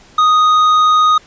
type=tone with hard clipping; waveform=sine; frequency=1244.5 Hz; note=D#6; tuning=in tune; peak=-9 dBFS; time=0.18-1.18 s; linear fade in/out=5 ms; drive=6 dB; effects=pink hiss -44 dBFS RMS until 1.26 s + resampled to 16000 Hz